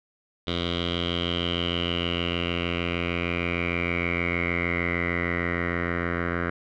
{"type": "tone with low-pass filter sweep", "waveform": "10% pulse", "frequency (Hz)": 86.5, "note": "F2", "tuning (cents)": -16, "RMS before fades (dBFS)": -27, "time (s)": [0.47, 6.5], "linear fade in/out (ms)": 5, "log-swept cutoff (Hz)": [3500, 1700], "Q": 9, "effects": []}